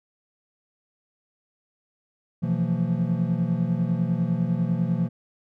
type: tone cluster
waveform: triangle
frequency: 125.8 / 167.1 / 177.1 / 225.9 Hz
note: B2 / E3 / F3 / A3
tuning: +32 / +24 / +24 / +46 cents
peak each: -27 / -23 / -24 / -29 dBFS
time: 2.42-5.09 s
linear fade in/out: 20 ms
effects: none